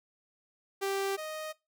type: tone pair in turn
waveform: sawtooth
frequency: 392 / 622.3 Hz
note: G4 / D#5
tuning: 0 / 0 cents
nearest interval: minor sixth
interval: 800 cents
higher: second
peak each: -26 / -33 dBFS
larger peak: first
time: 0.81-1.17 / 1.17-1.53 s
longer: neither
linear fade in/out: 20 ms
effects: noise-tail reverb RT60 0.2 s tail -19 dB re dry